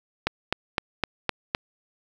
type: click train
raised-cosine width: 0.3 ms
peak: -6 dBFS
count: 6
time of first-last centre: 0.27-1.549 s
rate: 3.91 Hz
effects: 7-bit